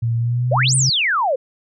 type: tone with pitch glide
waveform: sine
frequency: 116.1 to 132.6 Hz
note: A#2 to C3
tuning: -7 to +23 cents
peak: -16 dBFS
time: 0.02-0.9 s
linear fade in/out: 10 ms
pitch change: +230 cents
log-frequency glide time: 0.17-0.76 s
type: exponential two-way sweep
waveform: sine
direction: up then down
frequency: 485.9 to 9480 to 485.9 Hz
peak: -15 dBFS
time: 0.51-1.36 s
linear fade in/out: 10 ms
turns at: 0.75 s
effects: none